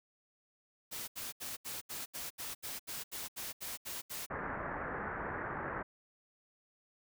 white noise bursts, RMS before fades -42 dBFS, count 14, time 0.91-4.265 s, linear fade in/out 20 ms, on 170 ms, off 75 ms
white low-pass noise, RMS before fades -40 dBFS, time 4.3-5.83 s, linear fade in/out 10 ms, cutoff 1800 Hz, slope 48 dB/octave
effects none

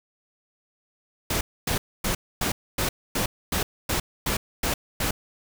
pink noise bursts, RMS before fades -25 dBFS, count 11, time 1.3-5.11 s, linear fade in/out 5 ms, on 110 ms, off 260 ms, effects none

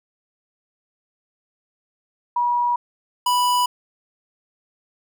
sine / square tone pair in turn, 965 / 985.8 Hz, B5 / B5, -40 / -3 cents, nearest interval unison, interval 37 cents, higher second, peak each -17 dBFS, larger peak neither, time 2.36-2.76 / 3.26-3.66 s, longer neither, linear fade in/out 5 ms, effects none

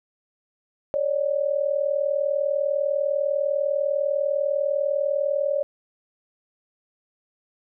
sine tone pair together, 554.4 / 594.4 Hz, C#5 / D5, 0 / +21 cents, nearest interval minor second, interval 121 cents, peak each -23 / -24 dBFS, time 0.94-5.63 s, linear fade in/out 0 ms, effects none

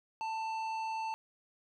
triangle tone with tanh clipping, 888 Hz, A5, 16 cents sharp, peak -36 dBFS, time 0.21-1.14 s, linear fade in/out 0 ms, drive 15 dB, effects none

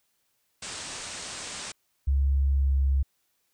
white low-pass noise, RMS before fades -38 dBFS, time 0.62-1.72 s, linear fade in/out 5 ms, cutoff 9000 Hz, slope 96 dB/octave
sine tone with pitch glide, 68.7 to 67.95 Hz, C#2 to C#2, -15 to -34 cents, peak -20 dBFS, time 2.07-3.03 s, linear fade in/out 10 ms, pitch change -19 cents, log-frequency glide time 2.54-2.73 s
effects white hiss -73 dBFS RMS until 3.53 s

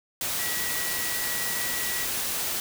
sine tone in noise, 1932 Hz, B6, 39 cents flat, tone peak -34 dBFS, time 0.39-2.05 s, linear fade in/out 2 ms, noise white, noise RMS -29 dBFS, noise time 0.21-2.6 s, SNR -8 dB, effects none

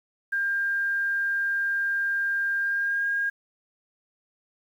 sine tone with pitch glide, 1600 to 1622.3 Hz, G6 to G#6, +35 to -41 cents, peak -23 dBFS, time 0.32-3.3 s, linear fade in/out 10 ms, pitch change +24 cents, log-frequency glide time 2.6-3.08 s, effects 9-bit

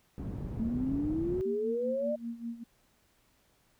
white low-pass noise, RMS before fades -38 dBFS, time 0.18-1.41 s, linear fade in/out 0 ms, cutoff 180 Hz, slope 12 dB/octave
sine exponential sweep, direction up, 220 to 612 Hz, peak -29 dBFS, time 0.59-2.16 s, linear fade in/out 10 ms
sine tone with tremolo, 233.1 Hz, A#3, in tune, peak -33 dBFS, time 1.45-2.64 s, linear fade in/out 10 ms, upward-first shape sine, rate 5.1 Hz, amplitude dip 80%
effects pink hiss -69 dBFS RMS until 3.79 s

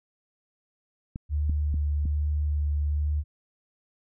clicks, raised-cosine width 5 ms, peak -21 dBFS, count 4, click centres 1.159 / 1.496 / 1.742 / 2.055 s
sine tone with vibrato, 74 Hz, D2, 14 cents sharp, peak -23 dBFS, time 1.29-3.24 s, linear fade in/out 50 ms, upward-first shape sine, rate 1.2 Hz, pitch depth 13 cents each way
effects none

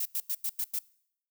violet noise bursts, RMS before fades -31 dBFS, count 6, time 0-0.79 s, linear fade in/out 5 ms, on 55 ms, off 92 ms, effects noise-tail reverb RT60 0.7 s tail -23 dB re dry

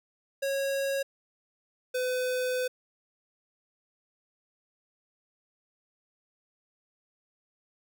square tone pair in turn, 549 / 504.9 Hz, C#5 / B4, -17 / +38 cents, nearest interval minor second, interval 145 cents, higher first, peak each -28 / -28 dBFS, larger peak neither, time 0.42-1.03 / 1.94-2.68 s, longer second, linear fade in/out 10 ms, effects none

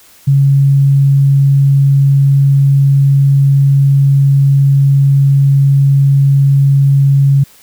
sine tone, 138.59 Hz, C#3, in tune, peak -5 dBFS, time 0.27-7.44 s, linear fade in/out 10 ms, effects white hiss -43 dBFS RMS until 7.62 s

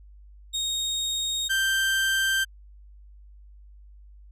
30% pulse tone pair in turn, 3729 / 1567.9 Hz, A#7 / G6, 0 / 0 cents, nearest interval octave + minor third, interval 1500 cents, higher first, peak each -23 / -19 dBFS, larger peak second, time 0.53-1.49 / 1.49-2.45 s, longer neither, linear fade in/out 20 ms, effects added 50 Hz sine -46 dBFS peak until 4.31 s + resampled to 32000 Hz

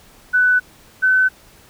sine tone pair in turn, 1494 / 1517.5 Hz, F#6 / F#6, +16 / +43 cents, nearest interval unison, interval 27 cents, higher second, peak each -11 dBFS, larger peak neither, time 0.33-0.6 / 1.02-1.29 s, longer neither, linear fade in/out 20 ms, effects pink hiss -48 dBFS RMS until 1.69 s

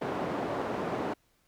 white band-pass noise, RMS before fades -33 dBFS, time 0.01-1.14 s, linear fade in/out 10 ms, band 160 to 690 Hz, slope 12 dB/octave, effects pink hiss -70 dBFS RMS until 1.47 s

